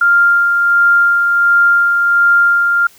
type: tone with tremolo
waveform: sine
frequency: 1396.9 Hz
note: F6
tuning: in tune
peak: -6 dBFS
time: 0.01-2.87 s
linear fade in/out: 5 ms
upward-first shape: sine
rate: 1.4 Hz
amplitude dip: 35%
effects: white hiss -45 dBFS RMS until 2.98 s